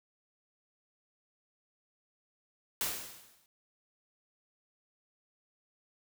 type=noise with exponential decay; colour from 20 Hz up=white; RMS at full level=-31 dBFS; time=2.81-3.46 s; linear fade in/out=1 ms; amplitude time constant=140 ms; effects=none